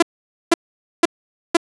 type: tone bursts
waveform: sawtooth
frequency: 338.6 Hz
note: E4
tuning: 46 cents sharp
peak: -5 dBFS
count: 4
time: 0-1.57 s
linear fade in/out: 5 ms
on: 25 ms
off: 490 ms
effects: resampled to 24000 Hz + 7-bit